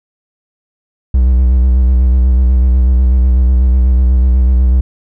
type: tone with vibrato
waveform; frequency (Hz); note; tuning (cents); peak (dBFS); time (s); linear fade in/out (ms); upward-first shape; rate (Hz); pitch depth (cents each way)
triangle; 63; B1; +35; -4; 1.14-4.81; 5; square; 8.1; 45
effects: none